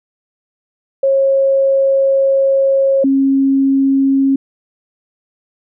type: tone pair in turn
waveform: sine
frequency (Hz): 543 / 271.5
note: C#5 / C#4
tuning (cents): -36 / -36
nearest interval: octave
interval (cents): 1200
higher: first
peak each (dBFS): -9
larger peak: neither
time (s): 1.03-3.04 / 3.04-4.36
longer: first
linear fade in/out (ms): 5
effects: none